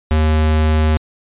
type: tone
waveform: square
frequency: 77.78 Hz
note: D#2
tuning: in tune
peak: -12 dBFS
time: 0.11-0.97 s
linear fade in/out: 0 ms
effects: resampled to 8000 Hz